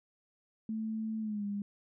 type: tone with pitch glide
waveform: sine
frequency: 220 to 202.9 Hz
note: A3 to G#3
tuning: 0 to -40 cents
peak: -33 dBFS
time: 0.69-1.62 s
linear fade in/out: 2 ms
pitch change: -140 cents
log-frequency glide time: 1.2-1.45 s
effects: none